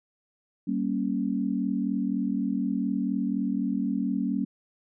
sine chord, G diminished, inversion none, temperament equal with one note detuned, 193.86 / 233.1 / 277.2 Hz, G3 / Bb3 / Db4, -19 / 0 / 0 cents, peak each -29 dBFS, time 0.67-4.45 s, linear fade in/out 10 ms, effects none

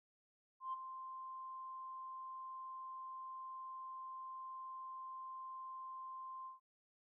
sine tone with ADSR envelope, 1046.5 Hz, C6, in tune, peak -37 dBFS, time 0.6-6.6 s, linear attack 130 ms, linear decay 21 ms, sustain -9 dB, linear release 140 ms, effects tanh soft clip ceiling -33 dBFS

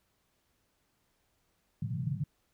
pink band-pass noise, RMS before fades -34 dBFS, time 1.82-2.24 s, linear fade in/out 5 ms, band 120 to 160 Hz, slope 48 dB/octave, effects pink hiss -75 dBFS RMS until 2.53 s

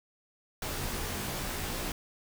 pink noise with comb filter, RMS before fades -35 dBFS, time 0.62-1.92 s, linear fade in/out 2 ms, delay 18 ms, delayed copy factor -1, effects none

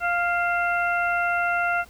harmonic tone with a mistuned harmonic, 698.5 Hz, F5, in tune, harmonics 1 / 2 / 3 / 4, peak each -25 / -23 / -32 / -32 dBFS, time 0-1.85 s, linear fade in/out 50 ms, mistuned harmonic 4, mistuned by -53 cents, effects added 60 Hz sine -51 dBFS peak until 1.89 s + pink hiss -52 dBFS RMS until 1.89 s

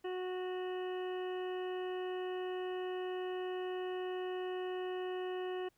harmonic tone, 367.4 Hz, F#4, 12 cents flat, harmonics 1 / 2 / 3 / 4 / 5 / 7 / 8, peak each -37 / -46 / -52 / -57 / -52 / -58 / -54 dBFS, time 0.04-5.69 s, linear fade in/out 10 ms, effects pink hiss -75 dBFS RMS until 5.77 s

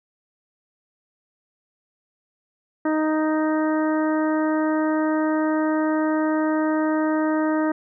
harmonic tone, 311.1 Hz, D#4, in tune, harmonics 1 / 2 / 3 / 4 / 5 / 6, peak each -20 / -26 / -30 / -32 / -34 / -36 dBFS, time 2.85-7.72 s, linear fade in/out 5 ms, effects none

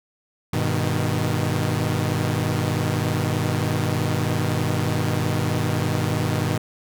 sawtooth chord, G augmented, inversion none, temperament equal with one note detuned, 100.23 / 123.47 / 155.56 Hz, G2 / B2 / D#3, +39 / 0 / 0 cents, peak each -21 dBFS, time 0.53-6.58 s, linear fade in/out 5 ms, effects none

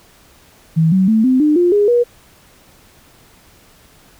sine tone with pitch steps, 161.4 / 188.64 / 220.5 / 257.7 / 301.2 / 352 / 411.4 / 480.9 Hz, E3 / F#3 / A3 / C4 / D4 / F4 / G#4 / B4, -36 / +34 / +4 / -26 / +44 / +14 / -16 / -46 cents, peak -9 dBFS, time 0.76-2.04 s, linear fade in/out 20 ms, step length 160 ms, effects pink hiss -48 dBFS RMS until 4.19 s

